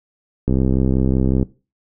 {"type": "click train", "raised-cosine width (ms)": 3, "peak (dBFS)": -5, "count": 63, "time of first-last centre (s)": [0.48, 1.428], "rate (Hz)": 65.4, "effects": ["noise-tail reverb RT60 0.3 s tail -19 dB re dry"]}